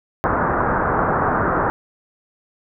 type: low-pass noise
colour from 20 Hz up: white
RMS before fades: -19 dBFS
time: 0.24-1.7 s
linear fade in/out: 0 ms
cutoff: 1500 Hz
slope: 48 dB/octave
effects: none